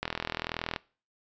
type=click train; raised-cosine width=0.3 ms; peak=-14 dBFS; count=31; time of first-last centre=0.03-0.762 s; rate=41 Hz; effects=noise-tail reverb RT60 0.4 s tail -23 dB re dry + resampled to 16000 Hz

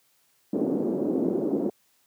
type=band-pass noise; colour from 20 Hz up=white; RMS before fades=-26 dBFS; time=0.53-1.7 s; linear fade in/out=5 ms; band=220 to 400 Hz; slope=24 dB/octave; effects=white hiss -66 dBFS RMS until 2.06 s + high-pass 80 Hz 12 dB/octave

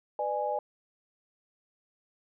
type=chord; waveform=sine; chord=G# diminished; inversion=first; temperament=just; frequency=498.4 / 598 / 830.6 Hz; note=B4 / D5 / G#5; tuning=+16 / +31 / 0 cents; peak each=-35 / -32 / -31 dBFS; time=0.19-0.59 s; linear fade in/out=2 ms; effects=none

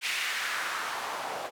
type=noise with band-pass filter sweep; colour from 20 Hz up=white; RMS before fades=-33 dBFS; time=0.01-1.51 s; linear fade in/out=50 ms; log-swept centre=2500 to 640 Hz; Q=1.8; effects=none

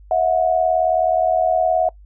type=tone pair together; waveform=sine; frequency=646 / 725.1 Hz; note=E5 / F#5; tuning=-35 / -35 cents; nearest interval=major second; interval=200 cents; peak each=-17 dBFS; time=0.11-1.89 s; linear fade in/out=2 ms; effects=noise-tail reverb RT60 0.1 s tail -22 dB re dry + added 50 Hz sine -41 dBFS peak until 2.05 s

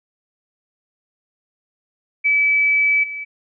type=tone with level steps; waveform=sine; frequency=2298 Hz; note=D7; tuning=38 cents flat; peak=-13 / -26 dBFS; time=2.24-3.25 s; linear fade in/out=20 ms; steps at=3.03 s; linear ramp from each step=10 ms; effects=none

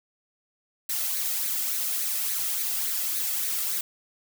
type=noise with flanger; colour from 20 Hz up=blue; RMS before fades=-28 dBFS; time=0.89-3.81 s; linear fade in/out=5 ms; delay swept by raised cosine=0.47 to 1.57 ms; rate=3.5 Hz; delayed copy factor=+0.5; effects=none

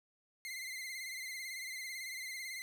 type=tone with vibrato; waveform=sawtooth; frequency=2080 Hz; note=C7; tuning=11 cents flat; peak=-38 dBFS; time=0.45-2.62 s; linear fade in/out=0 ms; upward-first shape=sine; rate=18 Hz; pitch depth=59 cents each way; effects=none

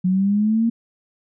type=linear sweep; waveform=sine; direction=up; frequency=180.6 to 233.1 Hz; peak=-15 dBFS; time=0.04-0.7 s; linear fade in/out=10 ms; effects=none

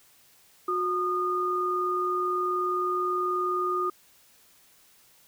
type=tone pair together; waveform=sine; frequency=362.8 / 1224 Hz; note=F#4 / D#6; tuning=-34 / -29 cents; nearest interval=octave + major sixth; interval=2105 cents; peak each=-29 / -26 dBFS; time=0.68-3.9 s; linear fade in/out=5 ms; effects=white hiss -59 dBFS RMS until 5.27 s

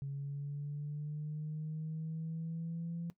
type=linear sweep; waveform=sine; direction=up; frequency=138.59 to 170 Hz; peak=-36 dBFS; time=0.02-3.1 s; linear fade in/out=0 ms; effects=noise-tail reverb RT60 0.1 s tail -17 dB re dry + tanh soft clip ceiling -33 dBFS

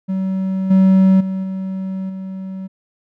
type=tone with level steps; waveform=triangle; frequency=190 Hz; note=F#3; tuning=46 cents sharp; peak=-15 / -6 / -17 / -19 / -23 dBFS; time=0.08-2.68 s; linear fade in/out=20 ms; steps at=0.7 / 1.2 / 1.43 / 2.09 s; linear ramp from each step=10 ms; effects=none

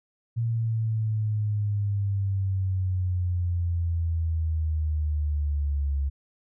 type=exponential sweep; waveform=sine; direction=down; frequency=116.54 to 69.1 Hz; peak=-23 dBFS; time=0.36-6.1 s; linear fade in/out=20 ms; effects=none

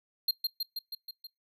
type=tone with echo; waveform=square; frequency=4200 Hz; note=C8; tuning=6 cents sharp; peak=-24 dBFS; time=0.28-0.31 s; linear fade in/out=5 ms; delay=160 ms; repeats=6; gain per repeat=-3 dB; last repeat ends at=1.27 s; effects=noise-tail reverb RT60 0.2 s tail -23 dB re dry

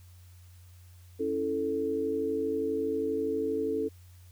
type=chord; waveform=sine; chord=A major; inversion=first; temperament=equal; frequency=277.2 / 329.6 / 440 Hz; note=C#4 / E4 / A4; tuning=0 / 0 / 0 cents; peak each=-34 / -35 / -29 dBFS; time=1.19-3.89 s; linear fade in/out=20 ms; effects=added 89 Hz sine -50 dBFS peak until 4.31 s + white hiss -63 dBFS RMS until 4.31 s

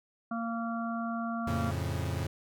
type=harmonic tone; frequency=230.2 Hz; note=A#3; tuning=22 cents flat; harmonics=1 / 3 / 5 / 6; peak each=-33 / -38 / -40 / -41 dBFS; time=0.31-1.71 s; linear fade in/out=5 ms
type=chord; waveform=40% pulse; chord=F augmented; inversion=none; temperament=equal; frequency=87.31 / 110 / 138.59 Hz; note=F2 / A2 / C#3; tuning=0 / 0 / 0 cents; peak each=-33 / -36 / -35 dBFS; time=1.47-2.27 s; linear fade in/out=5 ms
effects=none

